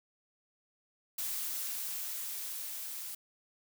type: noise with level ramp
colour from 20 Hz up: blue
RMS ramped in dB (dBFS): -36 to -42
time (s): 1.18-3.15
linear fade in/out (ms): 5
effects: none